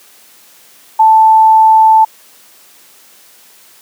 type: tone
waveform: sine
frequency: 880 Hz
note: A5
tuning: in tune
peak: -3 dBFS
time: 0.99-2.05 s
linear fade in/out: 10 ms
effects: white hiss -43 dBFS RMS until 3.81 s + high-pass 200 Hz 12 dB/octave